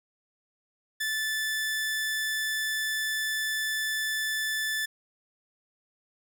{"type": "tone", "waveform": "sawtooth", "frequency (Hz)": 1750, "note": "A6", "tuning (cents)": -10, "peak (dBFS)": -24, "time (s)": [1, 4.86], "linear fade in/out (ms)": 10, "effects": []}